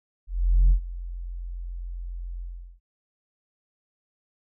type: tone with ADSR envelope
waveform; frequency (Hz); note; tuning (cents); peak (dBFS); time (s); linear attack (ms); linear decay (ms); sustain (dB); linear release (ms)
sine; 43.65; F1; 0; -11; 0.27-2.8; 430; 97; -20; 390
effects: tanh soft clip ceiling -12 dBFS